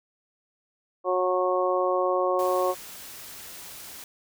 harmonic tone, 182.8 Hz, F#3, 21 cents flat, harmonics 2 / 3 / 4 / 5 / 6, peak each -27 / -25 / -30 / -35 / -28 dBFS, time 1.04-2.75 s, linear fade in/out 50 ms
white noise, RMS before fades -42 dBFS, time 2.39-4.04 s, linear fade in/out 2 ms
effects none

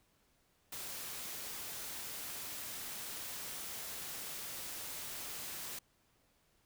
white noise, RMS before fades -44 dBFS, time 0.72-5.79 s, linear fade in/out 5 ms, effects pink hiss -73 dBFS RMS until 6.65 s

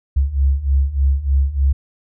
sine beating tone pair, 66.7 / 70 Hz, C2 / C#2, +34 / +18 cents, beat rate 3.3 Hz, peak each -18 / -15 dBFS, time 0.16-1.73 s, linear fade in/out 10 ms, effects none

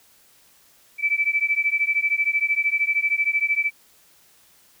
sine beating tone pair, 2308 / 2321 Hz, D7 / D7, -31 / -21 cents, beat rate 13 Hz, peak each -22 dBFS, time 0.98-3.71 s, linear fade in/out 50 ms, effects white hiss -56 dBFS RMS until 4.8 s

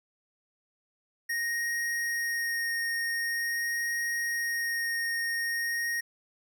square tone with vibrato, 1863 Hz, A#6, 2 cents flat, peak -29 dBFS, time 1.29-6.01 s, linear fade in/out 10 ms, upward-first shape sine, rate 0.45 Hz, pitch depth 9 cents each way, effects none

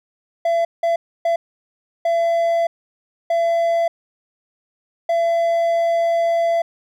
triangle tone bursts at uneven times, 674 Hz, E5, 38 cents sharp, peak -13 dBFS, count 6, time 0.45-0.65 / 0.83-0.96 / 1.25-1.36 / 2.05-2.67 / 3.3-3.88 / 5.09-6.62 s, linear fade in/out 5 ms, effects none

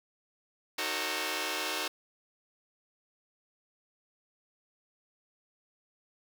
5% pulse chord, D# diminished seventh, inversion none, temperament just, 311.1 / 373.4 / 448 / 537.6 Hz, D#4 / F#4 / A4 / C5, 0 / +16 / +31 / +47 cents, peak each -26 dBFS, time 0.78-1.88 s, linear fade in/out 5 ms, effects none

